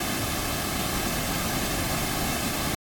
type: noise with comb filter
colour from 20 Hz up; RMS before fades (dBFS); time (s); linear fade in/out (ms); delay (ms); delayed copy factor
pink; -28; 0-2.75; 5; 2.1; -0.5
effects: AAC 64 kbps